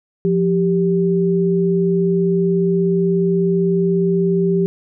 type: tone pair together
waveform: sine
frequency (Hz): 174.82 / 392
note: F3 / G4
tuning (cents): +2 / 0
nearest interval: octave + major second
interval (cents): 1398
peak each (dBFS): -16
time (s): 0.25-4.66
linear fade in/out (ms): 0
effects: none